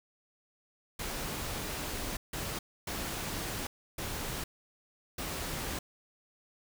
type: noise bursts at uneven times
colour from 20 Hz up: pink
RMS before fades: -37 dBFS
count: 5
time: 0.99-2.17 / 2.33-2.59 / 2.87-3.67 / 3.98-4.44 / 5.18-5.79 s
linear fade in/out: 5 ms
effects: none